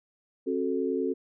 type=chord; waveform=sine; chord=F# diminished; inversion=second; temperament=equal with one note detuned; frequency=267.9 / 370 / 440 Hz; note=C4 / F#4 / A4; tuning=+41 / 0 / 0 cents; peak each=-30 dBFS; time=0.46-1.14 s; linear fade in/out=20 ms; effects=none